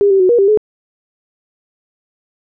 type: tone with pitch steps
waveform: sine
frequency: 403.8 / 387.5 / 368.9 / 476.8 / 394.2 / 426.3 Hz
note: G#4 / G4 / F#4 / A#4 / G4 / G#4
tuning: -49 / -20 / -5 / +39 / +10 / +45 cents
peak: -7 dBFS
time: 0.01-0.574 s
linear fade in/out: 0 ms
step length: 94 ms
effects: none